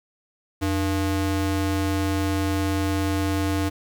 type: ring-modulated tone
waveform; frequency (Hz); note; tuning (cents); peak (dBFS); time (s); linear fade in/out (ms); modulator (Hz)
square; 193.3; G3; -24; -19; 0.61-3.7; 20; 105
effects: 10-bit